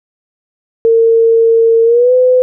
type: tone with pitch glide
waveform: sine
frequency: 455.9 to 505.9 Hz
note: A#4 to B4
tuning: -39 to +42 cents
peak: -5 dBFS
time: 0.85-2.42 s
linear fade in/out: 0 ms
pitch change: +181 cents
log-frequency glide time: 1.84-2.13 s
effects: none